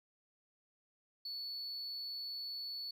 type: tone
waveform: sine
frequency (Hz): 4435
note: C#8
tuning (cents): 0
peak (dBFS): -38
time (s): 1.25-2.91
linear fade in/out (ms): 5
effects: tanh soft clip ceiling -39 dBFS + 13-bit